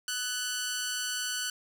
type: tone with amplitude modulation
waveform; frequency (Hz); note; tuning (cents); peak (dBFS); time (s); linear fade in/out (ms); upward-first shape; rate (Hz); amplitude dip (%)
10% pulse; 1491; F#6; +13; -20; 0.08-1.5; 2; sine; 224; 55
effects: none